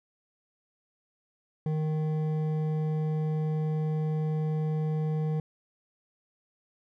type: tone with hard clipping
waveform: sine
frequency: 155.1 Hz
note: D#3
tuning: 5 cents flat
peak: -28 dBFS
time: 1.66-5.4 s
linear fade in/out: 2 ms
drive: 9 dB
effects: none